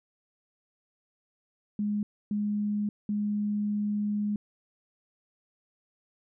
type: tone bursts at uneven times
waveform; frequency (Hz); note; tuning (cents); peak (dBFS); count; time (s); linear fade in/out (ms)
sine; 207.7; G#3; 0; -26; 3; 1.79-2.03 / 2.31-2.89 / 3.09-4.36; 2
effects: none